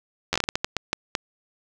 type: slowing click train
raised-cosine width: 0.2 ms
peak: -5 dBFS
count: 12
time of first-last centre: 0.33-1.152 s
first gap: 11 ms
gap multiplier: 1.35
effects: none